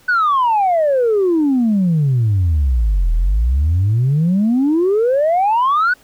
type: exponential two-way sweep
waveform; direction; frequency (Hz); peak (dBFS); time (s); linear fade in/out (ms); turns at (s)
sine; down then up; 1517 to 38.89 to 1517; -10; 0.08-5.94; 10; 3.13
effects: tanh soft clip ceiling -9 dBFS + pink hiss -50 dBFS RMS until 6.03 s